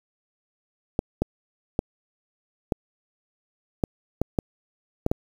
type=clicks; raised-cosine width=2 ms; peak=-8 dBFS; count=9; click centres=0.991 / 1.22 / 1.791 / 2.722 / 3.838 / 4.216 / 4.388 / 5.064 / 5.115 s; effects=7-bit